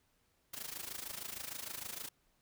white noise with amplitude modulation, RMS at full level -41 dBFS, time 0.53-2.09 s, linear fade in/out 10 ms, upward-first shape sine, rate 26.5 Hz, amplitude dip 80%, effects pink hiss -75 dBFS RMS until 2.41 s

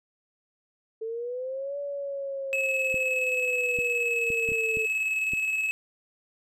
sine linear two-way sweep, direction up then down, 440 to 572 to 440 Hz, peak -30 dBFS, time 1.01-4.86 s, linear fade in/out 10 ms, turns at 1.78 s
triangle tone with tremolo, 2583 Hz, E7, 36 cents flat, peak -22 dBFS, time 2.53-5.71 s, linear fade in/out 0 ms, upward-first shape square, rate 19 Hz, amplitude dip 30%
clicks, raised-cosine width 3 ms, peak -25 dBFS, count 7, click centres 2.943 / 3.788 / 4.303 / 4.489 / 4.519 / 4.771 / 5.335 s
effects none

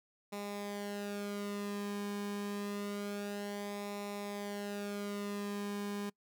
sawtooth tone with flanger, 203.6 Hz, G#3, 34 cents flat, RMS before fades -40 dBFS, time 0.32-6.1 s, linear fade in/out 10 ms, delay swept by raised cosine 0.64 to 1.49 ms, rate 0.27 Hz, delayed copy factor -0.65, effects noise-tail reverb RT60 0.1 s tail -25 dB re dry

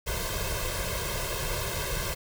pink noise with comb filter, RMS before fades -31 dBFS, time 0.06-2.15 s, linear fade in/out 20 ms, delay 1.9 ms, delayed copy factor +1, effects none

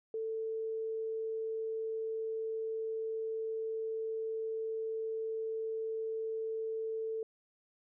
sine tone, 444.2 Hz, A4, 16 cents sharp, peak -34 dBFS, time 0.14-7.23 s, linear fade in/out 2 ms, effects none

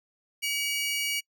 sawtooth tone pair together, 2276 / 2880 Hz, C#7 / F#7, +45 / -47 cents, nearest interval major third, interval 408 cents, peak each -26 / -28 dBFS, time 0.42-1.21 s, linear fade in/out 20 ms, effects noise-tail reverb RT60 0.1 s tail -26 dB re dry

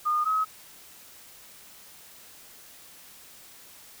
sine tone pair in turn, 1221 / 1276.5 Hz, D#6 / D#6, -33 / +44 cents, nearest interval minor second, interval 77 cents, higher second, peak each -22 dBFS, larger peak neither, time 0.05-0.25 / 0.25-0.45 s, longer neither, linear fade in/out 20 ms, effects white hiss -50 dBFS RMS until 4 s

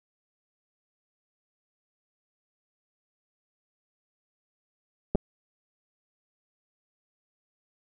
clicks, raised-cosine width 2 ms, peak -11 dBFS, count 2, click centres 5.15 / 5.155 s, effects none

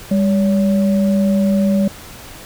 sine tone pair together, 200.2 / 566.8 Hz, G3 / C#5, +37 / +38 cents, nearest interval octave + tritone, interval 1801 cents, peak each -12 / -21 dBFS, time 0.11-1.88 s, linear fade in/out 5 ms, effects pink hiss -36 dBFS RMS until 2.45 s

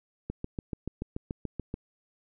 click train, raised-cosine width 3 ms, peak -20 dBFS, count 11, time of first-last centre 0.3-1.741 s, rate 6.94 Hz, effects none

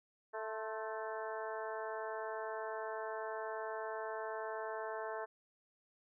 harmonic tone with a mistuned harmonic, 219.9 Hz, A3, 1 cent flat, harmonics 2 / 3 / 4 / 5 / 6 / 7 / 8, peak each -44 / -44 / -46 / -48 / -52 / -50 / -52 dBFS, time 0.33-5.26 s, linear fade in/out 20 ms, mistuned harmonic 5, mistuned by -45 cents, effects none

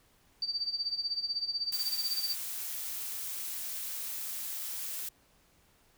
sine tone with tremolo, 4633 Hz, D8, 24 cents flat, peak -28 dBFS, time 0.42-2.35 s, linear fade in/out 2 ms, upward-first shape sine, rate 16 Hz, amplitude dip 80%
blue noise, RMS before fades -38 dBFS, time 1.72-5.09 s, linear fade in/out 5 ms
effects pink hiss -66 dBFS RMS until 5.97 s

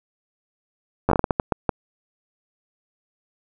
slowing click train, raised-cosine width 1 ms, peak -4 dBFS, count 11, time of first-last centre 1.09-1.692 s, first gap 10 ms, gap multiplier 1.37, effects none

